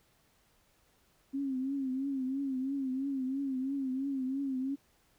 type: tone with vibrato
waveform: sine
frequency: 267.9 Hz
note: C4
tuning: 41 cents sharp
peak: -31 dBFS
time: 1.33-4.76 s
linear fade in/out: 20 ms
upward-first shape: triangle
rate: 3 Hz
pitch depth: 91 cents each way
effects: pink hiss -69 dBFS RMS until 5.18 s